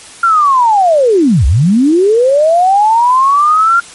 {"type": "linear two-way sweep", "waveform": "sine", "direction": "down then up", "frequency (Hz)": [1398, 56.6, 1398], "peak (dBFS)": -5, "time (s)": [0.23, 3.8], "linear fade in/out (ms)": 5, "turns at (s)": 1.46, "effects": ["white hiss -33 dBFS RMS until 3.94 s", "MP3 48 kbps"]}